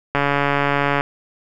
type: click train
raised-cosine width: 0.5 ms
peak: -3 dBFS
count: 123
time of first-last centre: 0.15-1.009 s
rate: 142 Hz
effects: none